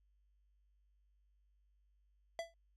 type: tone with exponential decay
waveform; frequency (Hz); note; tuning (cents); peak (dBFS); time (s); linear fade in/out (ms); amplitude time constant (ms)
square; 668; E5; +23; -36; 2.39-2.54; 1; 32
effects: added 50 Hz sine -70 dBFS peak until 2.76 s + low-pass 7000 Hz 12 dB/octave